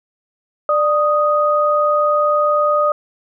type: tone pair together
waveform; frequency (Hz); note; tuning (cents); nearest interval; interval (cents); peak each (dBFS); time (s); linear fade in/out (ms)
sine; 593.1 / 1244.5; D5 / D#6; +17 / 0; octave + minor second; 1283; -15; 0.69-2.92; 2
effects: none